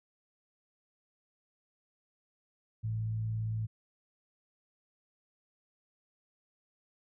sine tone with frequency modulation, 110 Hz, A2, in tune, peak -31 dBFS, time 2.83-3.67 s, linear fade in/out 20 ms, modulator 57.6 Hz, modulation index 0.26, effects none

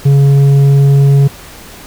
sine tone with tanh clipping, 139.5 Hz, C#3, 11 cents sharp, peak -5 dBFS, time 0.05-1.28 s, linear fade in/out 10 ms, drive 6 dB, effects pink hiss -33 dBFS RMS until 1.86 s

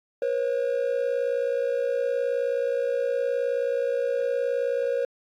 triangle tone pair together, 482.4 / 541.5 Hz, B4 / C#5, -41 / -41 cents, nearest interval major second, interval 200 cents, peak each -23 dBFS, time 0.22-5.05 s, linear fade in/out 2 ms, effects tanh soft clip ceiling -16 dBFS + AAC 48 kbps

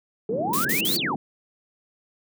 white band-pass noise, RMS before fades -31 dBFS, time 0.29-1.16 s, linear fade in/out 2 ms, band 160 to 370 Hz, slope 24 dB/octave
sine exponential two-way sweep, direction up then down, 415.3 to 4729 to 723 Hz, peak -24 dBFS, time 0.29-1.15 s, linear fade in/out 2 ms, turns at 0.97 s
blue noise bursts, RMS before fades -26 dBFS, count 3, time 0.53-0.968 s, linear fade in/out 5 ms, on 120 ms, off 39 ms
effects none

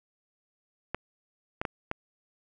clicks, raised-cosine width 0.5 ms, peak -15 dBFS, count 4, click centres 0.946 / 1.615 / 1.652 / 1.914 s, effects none

